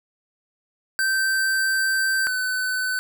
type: tone pair in turn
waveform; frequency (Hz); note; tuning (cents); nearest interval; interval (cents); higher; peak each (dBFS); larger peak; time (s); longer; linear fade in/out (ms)
square; 1555 / 1510.7; G6 / F#6; -14 / +36; minor second; 50; first; -20 / -23; first; 0.99-2.27 / 2.27-2.99; first; 0
effects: none